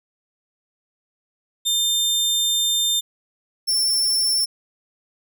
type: tone pair in turn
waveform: sawtooth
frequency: 3600 / 5394 Hz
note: A7 / E8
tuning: +39 / +39 cents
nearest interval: perfect fifth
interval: 700 cents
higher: second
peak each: -15 dBFS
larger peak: neither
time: 1.65-3.01 / 3.67-4.46 s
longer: first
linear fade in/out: 20 ms
effects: none